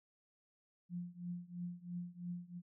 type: tone with tremolo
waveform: sine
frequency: 175.8 Hz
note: F3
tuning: 12 cents sharp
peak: -38 dBFS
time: 0.89-2.62 s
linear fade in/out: 50 ms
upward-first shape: triangle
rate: 3 Hz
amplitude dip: 95%
effects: none

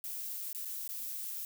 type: noise with dropouts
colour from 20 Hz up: violet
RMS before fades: -40 dBFS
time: 0.04-1.45 s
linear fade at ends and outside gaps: 0 ms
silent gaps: 0.529-0.548 / 0.649-0.655 / 0.877-0.89 s
effects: none

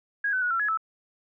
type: tone with pitch steps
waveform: sine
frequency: 1646 / 1514 / 1458 / 1353 / 1684 / 1310 Hz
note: G#6 / F#6 / F#6 / E6 / G#6 / E6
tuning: -16 / +39 / -26 / +45 / +24 / -11 cents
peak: -23 dBFS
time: 0.24-0.774 s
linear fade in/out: 5 ms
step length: 89 ms
effects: none

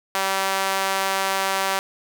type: tone with high-pass filter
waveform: sawtooth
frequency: 193.1 Hz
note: G3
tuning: 26 cents flat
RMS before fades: -23 dBFS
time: 0.15-1.79 s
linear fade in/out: 0 ms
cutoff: 830 Hz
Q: 1.1
effects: none

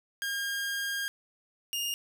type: tone pair in turn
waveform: sawtooth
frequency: 1616 / 2833 Hz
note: G#6 / F7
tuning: -48 / +24 cents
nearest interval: minor seventh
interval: 972 cents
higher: second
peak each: -27 dBFS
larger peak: neither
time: 0.22-1.08 / 1.73-1.94 s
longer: first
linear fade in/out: 0 ms
effects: none

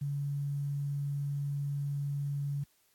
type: tone with quantisation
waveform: sine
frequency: 142.2 Hz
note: C#3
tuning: 45 cents sharp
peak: -31 dBFS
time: 0.01-2.64 s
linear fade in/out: 10 ms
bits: 10
effects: white hiss -70 dBFS RMS until 2.94 s + AAC 64 kbps

